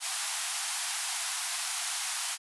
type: band-pass noise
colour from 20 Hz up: white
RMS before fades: -34 dBFS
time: 0-2.38 s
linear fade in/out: 50 ms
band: 690 to 11000 Hz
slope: 96 dB/octave
effects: none